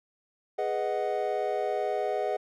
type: chord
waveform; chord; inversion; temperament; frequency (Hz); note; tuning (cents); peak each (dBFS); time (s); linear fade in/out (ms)
triangle; G# minor seventh; none; equal; 415.3 / 493.9 / 622.3 / 740; G#4 / B4 / D#5 / F#5; 0 / 0 / 0 / 0; -30 / -32 / -30 / -30; 0.58-2.37; 10
effects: none